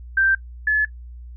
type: tone pair in turn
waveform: sine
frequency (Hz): 1568 / 1718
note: G6 / A6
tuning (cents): 0 / -42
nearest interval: major second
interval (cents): 158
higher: second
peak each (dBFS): -14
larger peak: neither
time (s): 0.17-0.35 / 0.67-0.85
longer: neither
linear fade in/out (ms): 5
effects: noise-tail reverb RT60 0.1 s tail -19 dB re dry + added 60 Hz sine -35 dBFS peak until 1.36 s